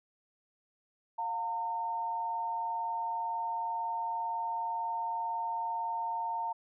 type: tone pair together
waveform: sine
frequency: 708.3 / 911 Hz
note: F5 / A#5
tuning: +24 / -40 cents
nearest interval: major third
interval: 436 cents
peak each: -40 / -32 dBFS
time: 1.18-6.53 s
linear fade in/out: 10 ms
effects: none